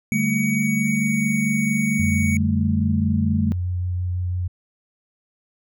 square tone with pitch glide, 2255 to 2239 Hz, C#7 to C#7, +29 to +17 cents, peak -25 dBFS, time 0.12-2.37 s, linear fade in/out 2 ms, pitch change -12 cents, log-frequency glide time 0.48-1.35 s
sine chord, D suspended fourth, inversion none, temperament just, 146.83 / 195.78 / 220.2 Hz, D3 / G3 / A3, 0 / -2 / +2 cents, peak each -26 / -24 / -21 dBFS, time 0.12-3.52 s, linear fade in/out 0 ms
sine tone with vibrato, 90 Hz, F#2, 47 cents flat, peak -21 dBFS, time 1.99-4.48 s, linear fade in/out 10 ms, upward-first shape sine, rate 6 Hz, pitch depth 12 cents each way
effects none

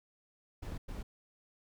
brown noise bursts at uneven times, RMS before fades -41 dBFS, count 2, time 0.62-0.78 / 0.88-1.03 s, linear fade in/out 10 ms, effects none

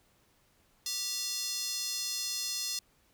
square tone with high-pass filter, 392 Hz, G4, in tune, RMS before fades -35 dBFS, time 0.86-2.79 s, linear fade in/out 2 ms, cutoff 4900 Hz, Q 2.7, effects pink hiss -68 dBFS RMS until 3.13 s

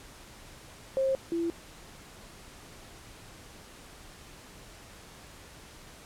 sine tone pair in turn, 533 / 336.8 Hz, C5 / E4, +32 / +37 cents, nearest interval minor sixth, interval 795 cents, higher first, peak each -24 / -27 dBFS, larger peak first, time 0.97-1.15 / 1.32-1.5 s, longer neither, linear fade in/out 0 ms, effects pink hiss -50 dBFS RMS until 6.05 s + low-pass 11000 Hz 12 dB/octave

